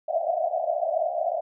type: band-pass noise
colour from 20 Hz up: pink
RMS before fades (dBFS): -26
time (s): 0.08-1.41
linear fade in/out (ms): 10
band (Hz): 620 to 710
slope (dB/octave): 96
effects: none